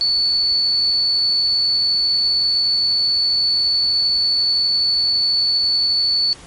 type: tone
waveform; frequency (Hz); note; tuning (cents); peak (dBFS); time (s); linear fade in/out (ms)
sine; 4456; C#8; +8; -14; 0.01-6.33; 0
effects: pink hiss -41 dBFS RMS until 6.46 s + MP3 48 kbps